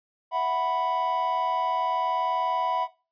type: chord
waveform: triangle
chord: E suspended second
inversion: none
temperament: equal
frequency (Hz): 659.3 / 740 / 987.8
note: E5 / F#5 / B5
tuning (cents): 0 / 0 / 0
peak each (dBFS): -28 / -27 / -24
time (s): 0.31-2.88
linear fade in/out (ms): 50
effects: noise-tail reverb RT60 0.3 s tail -17 dB re dry + resampled to 11025 Hz